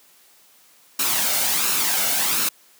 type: noise with flanger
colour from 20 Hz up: white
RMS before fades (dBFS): -21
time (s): 0.99-2.49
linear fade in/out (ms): 5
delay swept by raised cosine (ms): 0.73 to 1.41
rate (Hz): 1.4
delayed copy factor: +0.5
effects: white hiss -54 dBFS RMS until 2.79 s + high-pass 200 Hz 12 dB/octave